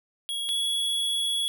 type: tone pair in turn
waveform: square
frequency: 3322 / 3363 Hz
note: G#7 / G#7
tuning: 0 / +21 cents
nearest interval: unison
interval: 21 cents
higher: second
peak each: -29 / -25 dBFS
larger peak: second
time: 0.29-0.49 / 0.49-1.48 s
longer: second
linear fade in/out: 0 ms
effects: none